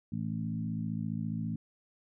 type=harmonic tone with a mistuned harmonic; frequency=55 Hz; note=A1; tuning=in tune; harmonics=2 / 3 / 4 / 5; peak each=-38 / -36 / -36 / -44 dBFS; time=0.12-1.56 s; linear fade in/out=5 ms; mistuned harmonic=2; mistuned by=+16 cents; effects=none